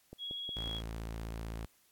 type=click train; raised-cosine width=2 ms; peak=-33 dBFS; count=4; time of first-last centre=0.13-0.672 s; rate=5.53 Hz
type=tone with vibrato; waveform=sine; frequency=3322 Hz; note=G#7; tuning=in tune; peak=-38 dBFS; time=0.18-0.82 s; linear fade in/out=50 ms; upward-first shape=triangle; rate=16 Hz; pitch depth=11 cents each way
type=tone; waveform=sawtooth; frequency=55.7 Hz; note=A1; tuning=22 cents sharp; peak=-35 dBFS; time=0.56-1.66 s; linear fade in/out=10 ms
effects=white hiss -69 dBFS RMS until 1.91 s + AAC 64 kbps